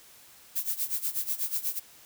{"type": "noise with tremolo", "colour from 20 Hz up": "violet", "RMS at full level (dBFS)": -28, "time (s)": [0.55, 1.8], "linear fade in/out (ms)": 20, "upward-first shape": "sine", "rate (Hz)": 8.2, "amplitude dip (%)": 85, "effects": ["white hiss -54 dBFS RMS until 2.05 s"]}